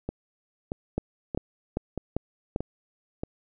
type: two click trains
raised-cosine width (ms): 2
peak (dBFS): -17 / -13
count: 6 / 5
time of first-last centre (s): 0.09-3.235 / 0.98-2.561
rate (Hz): 1.59 / 2.53
effects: none